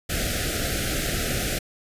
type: band-stop noise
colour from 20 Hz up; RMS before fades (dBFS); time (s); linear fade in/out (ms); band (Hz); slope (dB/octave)
pink; -26; 0.09-1.59; 10; 750 to 1300; 96
effects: resampled to 32000 Hz